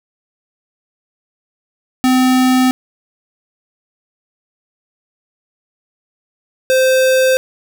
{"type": "tone pair in turn", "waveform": "square", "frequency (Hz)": [256.4, 520], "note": ["C4", "C5"], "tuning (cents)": [-35, -11], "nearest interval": "octave", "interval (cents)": 1224, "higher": "second", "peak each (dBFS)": -10, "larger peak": "neither", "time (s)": [[2.04, 2.71], [6.7, 7.37]], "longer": "neither", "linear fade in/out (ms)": 0, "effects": []}